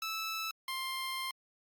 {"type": "tone pair in turn", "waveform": "15% pulse", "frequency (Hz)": [1312, 1054.3], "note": ["E6", "C6"], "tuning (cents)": [-9, 13], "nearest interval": "major third", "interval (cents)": 378, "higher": "first", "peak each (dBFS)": [-29, -29], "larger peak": "neither", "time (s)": [[0.02, 0.51], [0.68, 1.31]], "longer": "second", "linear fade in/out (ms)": 2, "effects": ["Opus 48 kbps"]}